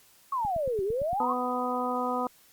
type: exponential two-way sweep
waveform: sine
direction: down then up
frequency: 1136 to 372.9 to 1136 Hz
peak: -26 dBFS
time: 0.32-1.33 s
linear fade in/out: 5 ms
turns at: 0.83 s
type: click train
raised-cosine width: 5 ms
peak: -27 dBFS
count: 7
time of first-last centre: 0.45-1.131 s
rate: 8.81 Hz
type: harmonic tone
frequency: 249.2 Hz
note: B3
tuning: 16 cents sharp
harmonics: 1 / 2 / 3 / 4 / 5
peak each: -33 / -33 / -33 / -33 / -33 dBFS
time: 1.2-2.27 s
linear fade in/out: 2 ms
effects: white hiss -59 dBFS RMS until 2.52 s + Opus 48 kbps